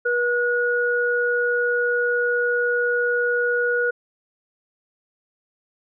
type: tone pair together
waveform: sine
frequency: 482.6 / 1453 Hz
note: B4 / F#6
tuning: -40 / -32 cents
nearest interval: octave + perfect fifth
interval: 1908 cents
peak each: -21 dBFS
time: 0.05-3.91 s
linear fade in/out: 10 ms
effects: none